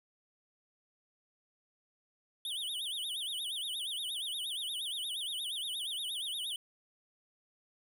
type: tone with vibrato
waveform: square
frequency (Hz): 3322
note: G#7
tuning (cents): 0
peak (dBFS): -36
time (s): 2.45-6.56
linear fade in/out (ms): 2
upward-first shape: sine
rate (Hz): 8.5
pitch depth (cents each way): 220
effects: none